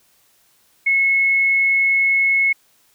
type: tone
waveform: sine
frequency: 2185 Hz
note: C#7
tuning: 26 cents flat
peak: -13 dBFS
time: 0.86-2.53 s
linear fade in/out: 10 ms
effects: white hiss -58 dBFS RMS until 2.94 s